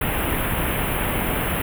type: band-stop noise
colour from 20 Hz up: pink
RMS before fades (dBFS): -23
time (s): 0.01-1.62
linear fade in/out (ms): 5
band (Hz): 3100 to 10000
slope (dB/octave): 48
effects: none